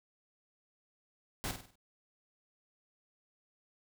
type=noise with echo; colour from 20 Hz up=pink; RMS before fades=-37 dBFS; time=1.44-1.51 s; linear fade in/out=0 ms; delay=49 ms; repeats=5; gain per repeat=-7 dB; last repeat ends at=1.755 s; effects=none